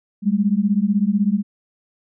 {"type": "beating tone pair", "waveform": "sine", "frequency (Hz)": [196, 212], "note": ["G3", "G#3"], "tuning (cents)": [0, 36], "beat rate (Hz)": 16, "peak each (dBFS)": -18, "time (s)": [0.22, 1.43], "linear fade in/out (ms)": 50, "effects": []}